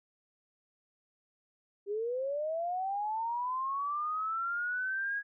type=linear sweep; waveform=sine; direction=up; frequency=393.3 to 1661.2 Hz; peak=-31 dBFS; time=1.86-5.23 s; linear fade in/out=50 ms; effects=none

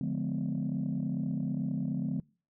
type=chord; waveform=sine; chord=D diminished seventh; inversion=none; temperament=just; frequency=146.83 / 176.2 / 211.4 / 253.7 Hz; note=D3 / F3 / Ab3 / Cb4; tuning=0 / +16 / +31 / +47 cents; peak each=-34 dBFS; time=0.01-2.2 s; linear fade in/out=2 ms; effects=noise-tail reverb RT60 0.4 s tail -26 dB re dry + tanh soft clip ceiling -24 dBFS

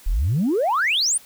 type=exponential sweep; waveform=sine; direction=up; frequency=31.64 to 9910 Hz; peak=-16 dBFS; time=0.06-1.18 s; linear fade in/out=10 ms; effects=tanh soft clip ceiling -14 dBFS + white hiss -48 dBFS RMS until 1.25 s

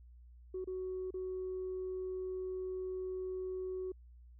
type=tone with dropouts; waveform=sine; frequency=372.1 Hz; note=F#4; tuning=10 cents sharp; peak=-36 dBFS; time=0.54-3.92 s; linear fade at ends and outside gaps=5 ms; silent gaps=0.644-0.673 / 1.107-1.14 s; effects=tanh soft clip ceiling -33 dBFS + added 60 Hz sine -54 dBFS peak until 4.39 s

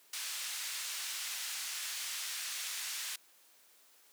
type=band-pass noise; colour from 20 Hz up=white; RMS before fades=-40 dBFS; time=0.13-3.16 s; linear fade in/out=5 ms; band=1600 to 8400 Hz; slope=12 dB/octave; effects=white hiss -64 dBFS RMS until 4.12 s + high-pass 300 Hz 12 dB/octave

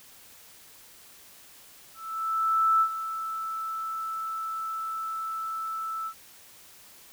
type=tone with ADSR envelope; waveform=sine; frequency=1318.5 Hz; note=E6; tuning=in tune; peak=-18 dBFS; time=1.94-6.14 s; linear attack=870 ms; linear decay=73 ms; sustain=-12 dB; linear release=73 ms; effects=white hiss -52 dBFS RMS until 7.12 s

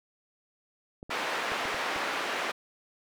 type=clicks; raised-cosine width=2 ms; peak=-29 dBFS; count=6; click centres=1.029 / 1.095 / 1.519 / 1.655 / 1.745 / 1.962 s
type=band-pass noise; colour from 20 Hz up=white; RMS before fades=-32 dBFS; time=1.1-2.52 s; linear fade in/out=10 ms; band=370 to 2000 Hz; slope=12 dB/octave
effects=none

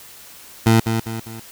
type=tone with echo; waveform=20% pulse; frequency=112.8 Hz; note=A2; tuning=44 cents sharp; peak=-6 dBFS; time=0.66-0.8 s; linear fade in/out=5 ms; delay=200 ms; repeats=3; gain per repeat=-7 dB; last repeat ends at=1.4 s; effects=white hiss -42 dBFS RMS until 1.51 s

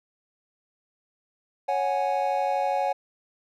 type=chord; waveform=triangle; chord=C# suspended fourth; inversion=none; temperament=just; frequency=554.4 / 739.2 / 831.5 Hz; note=C#5 / F#5 / G#5; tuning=0 / -2 / +2 cents; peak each=-26 / -25 / -25 dBFS; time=1.68-2.93 s; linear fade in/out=10 ms; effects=none

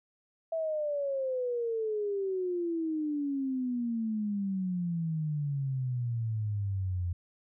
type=exponential sweep; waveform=sine; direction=down; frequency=659.3 to 86.4 Hz; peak=-29 dBFS; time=0.52-7.13 s; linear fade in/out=5 ms; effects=none

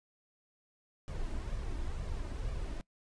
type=noise with flanger; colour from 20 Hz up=brown; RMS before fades=-37 dBFS; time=1.08-2.81 s; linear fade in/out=0 ms; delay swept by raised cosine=1.7 to 3.3 ms; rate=2.1 Hz; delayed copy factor=+0.5; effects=noise-tail reverb RT60 0.1 s tail -22 dB re dry + resampled to 22050 Hz

